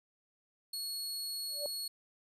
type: tone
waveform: sawtooth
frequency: 4345 Hz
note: C#8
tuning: 35 cents flat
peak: -34 dBFS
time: 0.73-1.88 s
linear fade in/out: 5 ms
type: tone with exponential growth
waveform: sine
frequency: 581 Hz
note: D5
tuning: 19 cents flat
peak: -32 dBFS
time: 1.48-1.66 s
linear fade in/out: 1 ms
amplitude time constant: 38 ms
effects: resampled to 32000 Hz